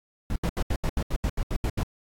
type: noise bursts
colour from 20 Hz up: brown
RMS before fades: -25 dBFS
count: 12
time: 0.3-1.832 s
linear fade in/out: 2 ms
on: 58 ms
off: 76 ms
effects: AAC 64 kbps